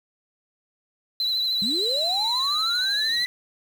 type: tone with vibrato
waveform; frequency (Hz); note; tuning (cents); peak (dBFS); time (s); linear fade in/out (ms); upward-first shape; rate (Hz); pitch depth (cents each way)
sine; 4000; B7; +21; -20; 1.2-3.25; 2; triangle; 13; 53
type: linear sweep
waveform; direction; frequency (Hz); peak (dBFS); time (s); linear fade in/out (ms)
sine; up; 185 to 1997; -25; 1.62-3.26; 0
effects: tanh soft clip ceiling -18 dBFS + 7-bit